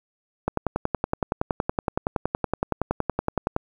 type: click train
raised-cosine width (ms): 1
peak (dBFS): -8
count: 34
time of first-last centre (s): 0.48-3.564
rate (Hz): 10.7
effects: 8-bit